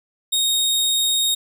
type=tone; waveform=sawtooth; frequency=3728 Hz; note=A#7; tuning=1 cent flat; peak=-14 dBFS; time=0.32-1.35 s; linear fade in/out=10 ms; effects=none